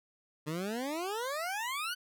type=exponential sweep; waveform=20% pulse; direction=up; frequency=146.83 to 1522 Hz; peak=-29 dBFS; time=0.46-1.95 s; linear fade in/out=20 ms; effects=none